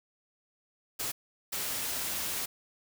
white noise bursts at uneven times, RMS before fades -34 dBFS, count 2, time 0.99-1.12 / 1.52-2.46 s, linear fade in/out 10 ms, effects none

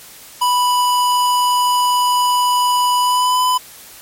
square tone with pitch glide, 987.8 to 1003.9 Hz, B5 to B5, 0 to +28 cents, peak -13 dBFS, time 0.41-3.58 s, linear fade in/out 10 ms, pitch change +28 cents, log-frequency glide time 2.98-3.41 s, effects white hiss -39 dBFS RMS until 4.01 s + MP3 64 kbps

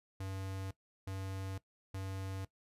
square tone bursts, 96 Hz, G2, 36 cents flat, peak -40 dBFS, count 3, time 0.2-2.45 s, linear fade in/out 5 ms, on 510 ms, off 360 ms, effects noise-tail reverb RT60 0.1 s tail -18 dB re dry + resampled to 32000 Hz

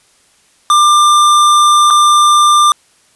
square tone with dropouts, 1192 Hz, D6, 25 cents sharp, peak -6 dBFS, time 0.7-2.72 s, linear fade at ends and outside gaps 1 ms, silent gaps 1.903-1.907 s, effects white hiss -51 dBFS RMS until 3.15 s + resampled to 24000 Hz

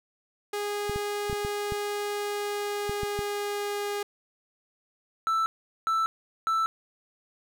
sawtooth tone with pitch glide, 411.7 to 409.3 Hz, G#4 to G#4, -15 to -25 cents, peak -25 dBFS, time 0.53-4.03 s, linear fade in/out 5 ms, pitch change -10 cents, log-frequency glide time 2.07-3.85 s
clicks, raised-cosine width 5 ms, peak -22 dBFS, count 9, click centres 0.896 / 0.96 / 1.298 / 1.329 / 1.449 / 1.722 / 2.895 / 3.033 / 3.191 s
triangle tone bursts, 1324 Hz, E6, 7 cents sharp, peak -21 dBFS, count 3, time 5.27-6.66 s, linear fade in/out 0 ms, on 190 ms, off 410 ms
effects none

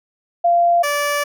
sine / 15% pulse tone pair in turn, 691 / 580.3 Hz, F5 / D5, -19 / -21 cents, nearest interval minor third, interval 302 cents, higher first, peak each -11 dBFS, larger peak neither, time 0.44-0.83 / 0.83-1.24 s, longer second, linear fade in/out 10 ms, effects none

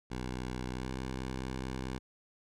10% pulse tone with pitch glide, 62.8 to 64.6 Hz, B1 to C2, +30 to -21 cents, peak -28 dBFS, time 0.1-1.99 s, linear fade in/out 20 ms, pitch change +49 cents, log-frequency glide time 0.74-0.89 s, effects low-pass 8000 Hz 12 dB/octave

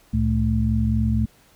sine tone cluster, 69.5 / 113.6 / 218.9 Hz, C#2 / A#2 / A3, +5 / -44 / -9 cents, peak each -22 dBFS, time 0.13-1.26 s, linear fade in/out 10 ms, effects pink hiss -56 dBFS RMS until 1.55 s

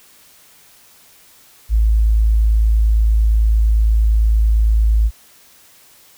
sine tone, 54.4 Hz, A1, 19 cents flat, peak -10 dBFS, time 1.69-5.11 s, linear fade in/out 50 ms, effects white hiss -48 dBFS RMS until 6.17 s

